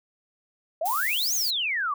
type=exponential two-way sweep; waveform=sine; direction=up then down; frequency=605 to 6790 to 1101 Hz; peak=-24 dBFS; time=0.81-1.94 s; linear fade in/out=5 ms; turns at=1.34 s
type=noise; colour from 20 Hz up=violet; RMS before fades=-31 dBFS; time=0.85-1.51 s; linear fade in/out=10 ms
effects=none